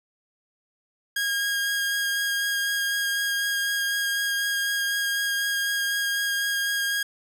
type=tone with vibrato; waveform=sawtooth; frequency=1629 Hz; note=G#6; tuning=34 cents flat; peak=-20 dBFS; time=1.16-7.03 s; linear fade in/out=5 ms; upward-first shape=sine; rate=4 Hz; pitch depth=10 cents each way; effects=none